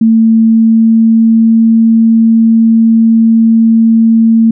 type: tone with pitch glide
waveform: sine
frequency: 224.4 to 226 Hz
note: A3 to A3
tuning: +34 to +47 cents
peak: -3 dBFS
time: 0.01-4.51 s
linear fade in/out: 5 ms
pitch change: +13 cents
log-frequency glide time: 0.43-1.7 s
effects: none